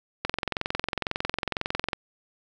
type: click train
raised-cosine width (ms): 0.3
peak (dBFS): -10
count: 38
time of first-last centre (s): 0.25-1.932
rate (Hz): 22
effects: none